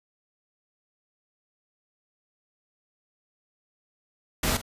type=noise with echo; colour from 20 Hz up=pink; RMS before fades=-25 dBFS; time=4.43-4.57 s; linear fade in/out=5 ms; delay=45 ms; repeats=1; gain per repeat=-13 dB; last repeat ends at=4.615 s; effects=resampled to 32000 Hz